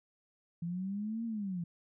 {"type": "linear two-way sweep", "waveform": "sine", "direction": "up then down", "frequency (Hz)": [166, 233.1, 166], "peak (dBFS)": -34, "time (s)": [0.62, 1.64], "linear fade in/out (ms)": 5, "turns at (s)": 1.25, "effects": []}